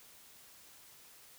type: silence
effects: white hiss -58 dBFS RMS until 1.38 s